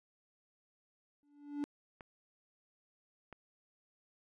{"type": "tone with exponential growth", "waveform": "triangle", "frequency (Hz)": 289.6, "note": "D4", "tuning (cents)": -24, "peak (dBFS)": -30, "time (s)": [1.23, 1.64], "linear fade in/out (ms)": 0, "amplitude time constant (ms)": 87}
{"type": "clicks", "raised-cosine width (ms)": 0.5, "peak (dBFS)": -34, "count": 2, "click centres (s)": [2.008, 3.327]}
{"effects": ["resampled to 24000 Hz"]}